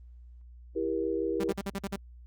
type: chord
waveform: sine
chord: E diminished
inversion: none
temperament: just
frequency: 329.6 / 395.6 / 474.7 Hz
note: E4 / G4 / Bb4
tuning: 0 / +16 / +31 cents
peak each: -32 dBFS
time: 0.75-1.53 s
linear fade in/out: 20 ms
type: tone bursts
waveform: sawtooth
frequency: 197 Hz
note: G3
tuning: 9 cents sharp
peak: -27 dBFS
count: 7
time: 1.4-1.961 s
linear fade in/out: 5 ms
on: 39 ms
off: 48 ms
effects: added 60 Hz sine -47 dBFS peak until 2.26 s + Opus 24 kbps